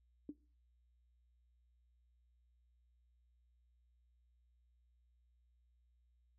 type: tone with exponential decay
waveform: sine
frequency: 293.7 Hz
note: D4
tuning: in tune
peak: -38 dBFS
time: 0.29-0.37 s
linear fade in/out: 2 ms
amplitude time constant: 16 ms
effects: noise-tail reverb RT60 0.4 s tail -21 dB re dry + added 60 Hz sine -70 dBFS peak until 6.38 s